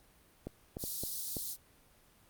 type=clicks; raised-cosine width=2 ms; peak=-26 dBFS; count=5; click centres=0.47 / 0.769 / 0.839 / 1.036 / 1.368 s
type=high-pass noise; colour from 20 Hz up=white; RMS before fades=-39 dBFS; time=0.78-1.57 s; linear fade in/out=50 ms; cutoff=3800 Hz; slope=48 dB/octave
effects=pink hiss -64 dBFS RMS until 2.29 s + Opus 32 kbps